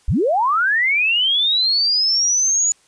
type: linear sweep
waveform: sine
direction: up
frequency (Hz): 32.44 to 6920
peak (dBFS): -14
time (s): 0.08-2.72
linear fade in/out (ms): 0
effects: white hiss -56 dBFS RMS until 2.87 s + resampled to 22050 Hz